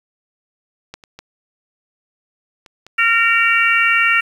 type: clicks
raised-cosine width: 0.2 ms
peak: -14 / -24 / -18 / -24 / -22 dBFS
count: 5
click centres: 0.94 / 1.038 / 1.19 / 2.662 / 2.866 s
type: harmonic tone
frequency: 460 Hz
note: A#4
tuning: 23 cents flat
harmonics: 3 / 4 / 5 / 6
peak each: -17 / -17 / -17 / -17 dBFS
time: 2.98-4.21 s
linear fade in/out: 10 ms
effects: 7-bit